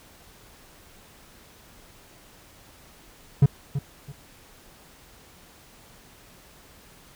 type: tone with echo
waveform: triangle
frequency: 140 Hz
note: C#3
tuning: 18 cents sharp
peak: -9 dBFS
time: 3.42-3.46 s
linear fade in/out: 5 ms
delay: 330 ms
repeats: 2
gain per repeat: -12 dB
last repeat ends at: 4.12 s
effects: pink hiss -52 dBFS RMS until 7.15 s